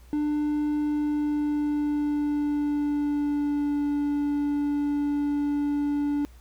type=tone with pitch glide; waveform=triangle; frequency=297.4 to 289.8 Hz; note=D4 to D4; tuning=+22 to -23 cents; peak=-21 dBFS; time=0.13-6.25 s; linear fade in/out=0 ms; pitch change=-45 cents; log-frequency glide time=0.79-3.86 s; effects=added 60 Hz sine -47 dBFS peak until 6.4 s + pink hiss -59 dBFS RMS until 6.4 s